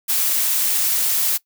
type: noise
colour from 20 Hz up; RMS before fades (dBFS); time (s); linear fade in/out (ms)
blue; -19; 0.08-1.38; 20
effects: noise-tail reverb RT60 0.1 s tail -20 dB re dry